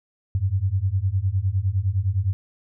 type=beating tone pair; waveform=sine; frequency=90.9 / 100.7 Hz; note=F#2 / G2; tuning=-30 / +47 cents; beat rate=9.8 Hz; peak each=-23 / -22 dBFS; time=0.35-2.33 s; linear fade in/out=0 ms; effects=none